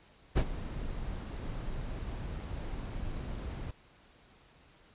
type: noise with ADSR envelope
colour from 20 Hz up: brown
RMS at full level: -23 dBFS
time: 0.35-3.71 s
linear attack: 25 ms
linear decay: 67 ms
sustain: -15 dB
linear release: 3 ms
effects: pink hiss -61 dBFS RMS until 4.94 s + resampled to 8000 Hz